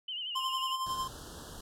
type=tone with vibrato; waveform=sine; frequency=2960 Hz; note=F#7; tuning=in tune; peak=-35 dBFS; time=0.08-0.76 s; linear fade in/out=5 ms; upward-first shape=sine; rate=11 Hz; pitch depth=80 cents each way
type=tone with tremolo; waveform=square; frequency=1046.5 Hz; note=C6; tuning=in tune; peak=-31 dBFS; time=0.35-1.08 s; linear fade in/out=10 ms; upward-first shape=sine; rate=11 Hz; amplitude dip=50%
type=band-stop noise; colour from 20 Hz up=pink; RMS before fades=-46 dBFS; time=0.86-1.61 s; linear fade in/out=5 ms; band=1700 to 2900 Hz; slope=96 dB/octave
effects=low-pass 12000 Hz 12 dB/octave